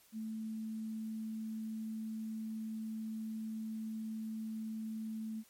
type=tone; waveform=sine; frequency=220 Hz; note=A3; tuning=in tune; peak=-38 dBFS; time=0.12-5.44 s; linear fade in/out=50 ms; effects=white hiss -65 dBFS RMS until 5.49 s + MP3 64 kbps